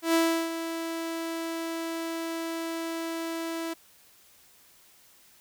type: tone with ADSR envelope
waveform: sawtooth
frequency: 329.6 Hz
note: E4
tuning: in tune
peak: -16 dBFS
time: 0.02-3.74 s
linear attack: 120 ms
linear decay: 350 ms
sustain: -11 dB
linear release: 12 ms
effects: white hiss -58 dBFS RMS until 5.4 s